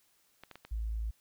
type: clicks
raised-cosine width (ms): 0.3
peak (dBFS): -31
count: 4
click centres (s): 0.436 / 0.513 / 0.556 / 0.65
type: tone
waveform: sine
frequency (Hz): 55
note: A1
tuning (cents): 0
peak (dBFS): -32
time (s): 0.71-1.11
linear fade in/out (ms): 10
effects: white hiss -70 dBFS RMS until 1.2 s